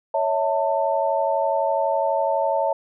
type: tone cluster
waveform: sine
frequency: 558 / 650 / 893 Hz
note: C#5 / E5 / A5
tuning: +11 / -24 / +25 cents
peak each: -23 dBFS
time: 0.14-2.73 s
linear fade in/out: 5 ms
effects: none